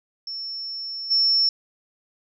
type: tone with level steps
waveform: sine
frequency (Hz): 5400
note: E8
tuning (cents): +41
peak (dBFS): -29 / -16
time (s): 0.27-1.49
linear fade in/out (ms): 2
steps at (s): 1.1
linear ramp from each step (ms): 20
effects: none